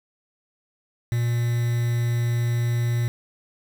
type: tone with quantisation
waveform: triangle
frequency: 118.7 Hz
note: A#2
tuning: 32 cents sharp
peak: -18 dBFS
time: 1.12-3.08 s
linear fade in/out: 0 ms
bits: 6
effects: none